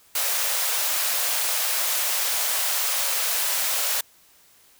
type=high-pass noise; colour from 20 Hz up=white; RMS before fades=-24 dBFS; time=0.15-4.01 s; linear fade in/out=5 ms; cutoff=490 Hz; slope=48 dB/octave; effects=white hiss -56 dBFS RMS until 4.79 s